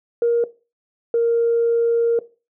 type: tone pair in turn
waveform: sine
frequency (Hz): 470.4 / 465.8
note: A#4 / A#4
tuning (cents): +16 / -1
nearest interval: unison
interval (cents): 17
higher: first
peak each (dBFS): -13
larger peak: neither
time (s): 0.22-0.44 / 1.14-2.19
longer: second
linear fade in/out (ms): 2
effects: noise-tail reverb RT60 0.3 s tail -17 dB re dry + tanh soft clip ceiling -10 dBFS